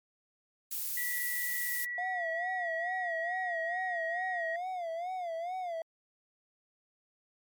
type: noise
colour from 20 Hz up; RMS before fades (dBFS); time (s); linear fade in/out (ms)
violet; -35; 0.71-1.85; 5
type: tone with pitch glide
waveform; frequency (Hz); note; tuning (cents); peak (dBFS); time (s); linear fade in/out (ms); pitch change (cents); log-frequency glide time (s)
sine; 1952 to 1894.2; B6 to A#6; -21 to +27; -34; 0.97-4.56; 2; -52; 1.49-3.84
type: tone with vibrato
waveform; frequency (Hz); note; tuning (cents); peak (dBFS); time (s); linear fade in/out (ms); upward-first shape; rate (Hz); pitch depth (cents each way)
triangle; 700; F5; +4; -32; 1.98-5.82; 2; sine; 2.3; 120
effects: MP3 96 kbps